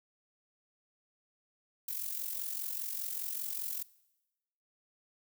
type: noise with amplitude modulation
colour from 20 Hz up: violet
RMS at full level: -35 dBFS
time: 1.88-3.83 s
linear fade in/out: 5 ms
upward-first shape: sine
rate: 45 Hz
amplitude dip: 65%
effects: noise-tail reverb RT60 1.0 s tail -21 dB re dry